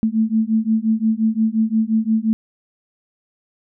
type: beating tone pair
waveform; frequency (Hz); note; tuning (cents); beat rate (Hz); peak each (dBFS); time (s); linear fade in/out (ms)
sine; 218.2 / 223.9; A3 / A3; -14 / +30; 5.7; -18; 0.03-2.33; 0
effects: none